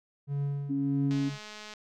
triangle tone with tremolo, 141.6 Hz, C#3, 37 cents sharp, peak -25 dBFS, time 0.27-1.39 s, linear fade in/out 50 ms, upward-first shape triangle, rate 1.6 Hz, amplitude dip 70%
sine tone, 277.2 Hz, C#4, in tune, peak -27 dBFS, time 0.69-1.3 s, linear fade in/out 20 ms
click train, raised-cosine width 0.2 ms, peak -27 dBFS, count 134, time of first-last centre 1.11-1.737 s, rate 212 Hz
effects none

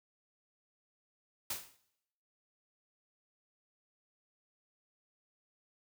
white noise with exponential decay, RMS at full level -34 dBFS, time 1.5-1.77 s, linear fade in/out 5 ms, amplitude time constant 58 ms, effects noise-tail reverb RT60 0.8 s tail -18 dB re dry

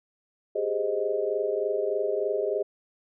sine chord, Ab major seventh, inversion third, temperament equal, 392 / 415.3 / 523.3 / 622.3 Hz, G4 / Ab4 / C5 / Eb5, 0 / 0 / 0 / 0 cents, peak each -31 / -28 / -32 / -30 dBFS, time 0.55-2.63 s, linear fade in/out 10 ms, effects none

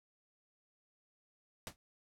pink noise with exponential decay, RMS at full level -38 dBFS, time 1.67-1.76 s, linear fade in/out 0 ms, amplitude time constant 18 ms, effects low-pass 12000 Hz 12 dB/octave

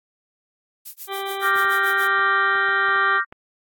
violet noise with tremolo, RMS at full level -33 dBFS, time 0.85-2.08 s, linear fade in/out 10 ms, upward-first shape sine, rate 7 Hz, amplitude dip 100%
harmonic tone, 392 Hz, G4, in tune, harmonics 1 / 2 / 3 / 4 / 5 / 6 / 8 / 9 / 10, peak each -30 / -31 / -32 / -39 / -39 / -40 / -37 / -42 / -42 dBFS, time 1.07-3.21 s, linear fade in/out 50 ms
sine chord, G minor seventh, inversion second, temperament equal, 1174.7 / 1396.9 / 1568 / 1864.7 Hz, D6 / F6 / G6 / Bb6, 0 / 0 / 0 / 0 cents, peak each -23 dBFS, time 1.41-3.25 s, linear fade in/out 50 ms
clicks, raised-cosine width 0.5 ms, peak -24 dBFS, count 8, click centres 1.561 / 1.649 / 2.193 / 2.555 / 2.689 / 2.888 / 2.961 / 3.325 s
effects AAC 64 kbps

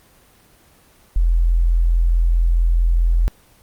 sine tone, 42.31 Hz, E1, 46 cents sharp, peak -12 dBFS, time 1.16-3.28 s, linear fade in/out 0 ms, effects pink hiss -52 dBFS RMS until 3.62 s + Opus 24 kbps

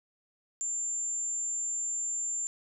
sine tone, 7260 Hz, A#8, 47 cents flat, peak -30 dBFS, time 0.61-2.47 s, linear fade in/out 0 ms, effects none

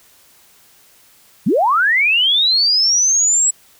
sine linear sweep, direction up, 149.1 to 7820 Hz, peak -11 dBFS, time 1.46-3.51 s, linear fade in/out 10 ms, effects white hiss -50 dBFS RMS until 3.79 s

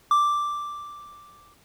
triangle tone with exponential decay, 1174.7 Hz, D6, in tune, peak -13 dBFS, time 0.11-1.54 s, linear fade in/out 2 ms, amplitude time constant 310 ms, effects pink hiss -58 dBFS RMS until 1.64 s

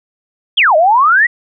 sine exponential two-way sweep, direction down then up, 3494 to 599 to 1990 Hz, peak -6 dBFS, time 0.57-1.27 s, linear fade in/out 10 ms, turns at 0.76 s, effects none

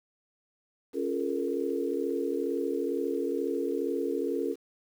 sine chord, Bb minor seventh, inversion first, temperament equal with one note detuned, 277.2 / 349.2 / 424 / 466.2 Hz, Db4 / F4 / Ab4 / Bb4, 0 / 0 / +36 / 0 cents, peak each -33 dBFS, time 0.93-4.56 s, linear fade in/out 50 ms, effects 9-bit

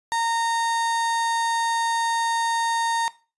35% pulse tone, 922 Hz, A#5, 19 cents flat, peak -20 dBFS, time 0.12-3.08 s, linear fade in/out 0 ms, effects noise-tail reverb RT60 0.3 s tail -17 dB re dry + resampled to 24000 Hz

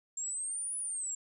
sine exponential two-way sweep, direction up then down, 7390 to 9956 to 7390 Hz, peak -34 dBFS, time 0.17-1.15 s, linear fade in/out 5 ms, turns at 0.77 s, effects none

